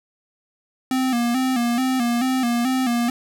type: tone with vibrato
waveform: square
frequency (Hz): 248.2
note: B3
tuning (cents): +9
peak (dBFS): -19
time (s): 0.91-3.1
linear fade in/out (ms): 2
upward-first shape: square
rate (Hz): 2.3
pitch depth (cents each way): 77
effects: none